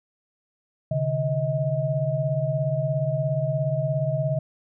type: tone cluster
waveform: sine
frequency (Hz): 132.3 / 149.3 / 634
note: C3 / D3 / D#5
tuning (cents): +20 / +29 / +32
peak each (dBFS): -26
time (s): 0.91-4.39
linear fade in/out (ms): 5
effects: none